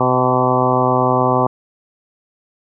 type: harmonic tone with a mistuned harmonic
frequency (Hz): 127.1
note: C3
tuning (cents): -50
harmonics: 1 / 2 / 3 / 4 / 5 / 6 / 7 / 8 / 9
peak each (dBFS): -21 / -21 / -21 / -21 / -21 / -21 / -21 / -21 / -21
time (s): 0-1.47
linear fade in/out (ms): 5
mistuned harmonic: 7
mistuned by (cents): -16
effects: none